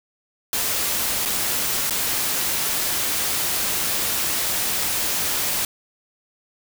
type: noise with dropouts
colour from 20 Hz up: white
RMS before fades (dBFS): -23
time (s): 0.53-5.65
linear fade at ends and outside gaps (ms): 1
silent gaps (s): 1.252-1.257 / 1.898-1.907
effects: none